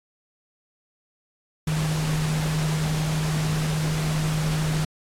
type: tone in noise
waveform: sine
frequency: 155.3 Hz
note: D#3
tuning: 3 cents flat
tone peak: -22 dBFS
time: 1.67-4.85 s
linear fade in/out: 5 ms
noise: pink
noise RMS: -31 dBFS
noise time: 1.67-4.85 s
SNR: +6 dB
effects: low-pass 10000 Hz 12 dB/octave + AAC 64 kbps